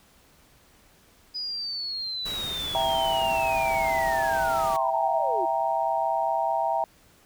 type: linear sweep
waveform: sine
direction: down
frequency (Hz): 4978 to 322.8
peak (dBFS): -29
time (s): 1.34-5.46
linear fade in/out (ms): 20
type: noise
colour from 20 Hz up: pink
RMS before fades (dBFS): -37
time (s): 2.25-4.77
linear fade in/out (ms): 10
type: chord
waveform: sine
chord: E diminished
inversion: none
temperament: equal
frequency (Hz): 659.3 / 784 / 932.3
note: E5 / G5 / Bb5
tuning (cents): 0 / 0 / 0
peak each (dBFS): -27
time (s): 2.75-6.84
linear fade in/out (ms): 0
effects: pink hiss -58 dBFS RMS until 7.25 s